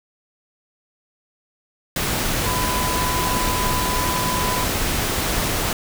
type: tone in noise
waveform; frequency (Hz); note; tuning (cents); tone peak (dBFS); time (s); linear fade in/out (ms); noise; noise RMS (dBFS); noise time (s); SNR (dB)
sine; 1000; B5; +21; -24; 2.46-4.64; 2; pink; -22; 1.96-5.73; -5
effects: none